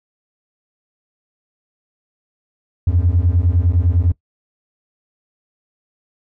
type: beating tone pair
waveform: triangle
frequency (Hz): 82.41 / 92.31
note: E2 / F#2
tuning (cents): 0 / -4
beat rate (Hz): 9.9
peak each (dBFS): -12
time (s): 2.87-4.12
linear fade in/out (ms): 5
effects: noise-tail reverb RT60 0.1 s tail -20 dB re dry + tanh soft clip ceiling -7 dBFS